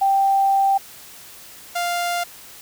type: tone pair in turn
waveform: sine / sawtooth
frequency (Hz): 784 / 698.5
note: G5 / F5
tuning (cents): 0 / 0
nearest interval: major second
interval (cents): 200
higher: first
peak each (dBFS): -14 / -17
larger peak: first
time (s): 0.01-0.78 / 1.75-2.24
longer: first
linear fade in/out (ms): 10
effects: white hiss -42 dBFS RMS until 2.61 s